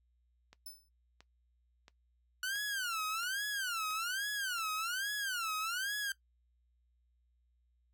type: click train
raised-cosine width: 0.2 ms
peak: -37 dBFS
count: 7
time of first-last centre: 0.53-4.584 s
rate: 1.48 Hz
type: tone with exponential decay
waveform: 5% pulse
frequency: 5274 Hz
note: E8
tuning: in tune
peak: -36 dBFS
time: 0.66-0.89 s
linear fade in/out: 5 ms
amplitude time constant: 50 ms
type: tone with vibrato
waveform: sawtooth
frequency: 1460 Hz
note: F#6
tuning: 24 cents flat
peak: -31 dBFS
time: 2.43-6.12 s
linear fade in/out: 2 ms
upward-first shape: sine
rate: 1.2 Hz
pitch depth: 250 cents each way
effects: noise-tail reverb RT60 0.1 s tail -17 dB re dry + added 60 Hz sine -70 dBFS peak until 7.93 s